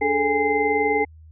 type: tone cluster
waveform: sine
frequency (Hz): 289.4 / 417.8 / 437.7 / 818 / 2076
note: D4 / G#4 / A4 / G#5 / C7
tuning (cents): -25 / +10 / -9 / -26 / -14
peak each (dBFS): -28 / -27 / -22 / -23 / -24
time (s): 0.01-1.05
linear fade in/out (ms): 10
effects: added 79 Hz sine -43 dBFS peak until 1.31 s